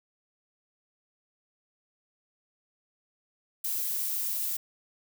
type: noise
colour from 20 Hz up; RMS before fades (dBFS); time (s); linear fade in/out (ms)
violet; -31; 3.64-4.57; 5
effects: none